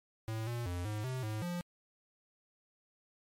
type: tone with pitch steps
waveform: square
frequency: 111 / 119.1 / 88.3 / 106.2 / 129.2 / 107.9 / 175.3 Hz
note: A2 / A#2 / F2 / G#2 / C3 / A2 / F3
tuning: +16 / +38 / +20 / +39 / -21 / -33 / +7 cents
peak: -36 dBFS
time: 0.28-1.61 s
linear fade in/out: 0 ms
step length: 190 ms
effects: MP3 64 kbps